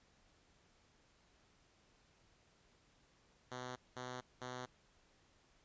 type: tone bursts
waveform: 5% pulse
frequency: 125.7 Hz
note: B2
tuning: 31 cents sharp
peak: -33 dBFS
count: 3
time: 3.51-4.66 s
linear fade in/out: 10 ms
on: 250 ms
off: 200 ms
effects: pink hiss -71 dBFS RMS until 5.64 s + resampled to 16000 Hz